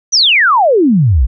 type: exponential sweep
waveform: sine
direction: down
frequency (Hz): 6210 to 51.91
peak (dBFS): -6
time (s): 0.12-1.27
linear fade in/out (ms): 20
effects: none